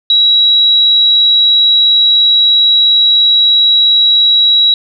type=tone; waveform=sine; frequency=3879 Hz; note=B7; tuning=32 cents flat; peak=-5 dBFS; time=0.1-4.74 s; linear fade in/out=2 ms; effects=none